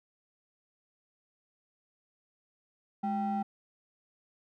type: ring-modulated tone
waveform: triangle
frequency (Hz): 288.1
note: D4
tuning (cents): -33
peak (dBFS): -24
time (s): 3.03-3.43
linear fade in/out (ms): 10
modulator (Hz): 497
effects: none